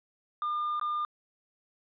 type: tone with dropouts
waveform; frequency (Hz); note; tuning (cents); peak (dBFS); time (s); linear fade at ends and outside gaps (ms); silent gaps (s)
triangle; 1206; D6; +46; -26; 0.42-1.05; 1; 0.797-0.813
effects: tanh soft clip ceiling -22 dBFS + resampled to 11025 Hz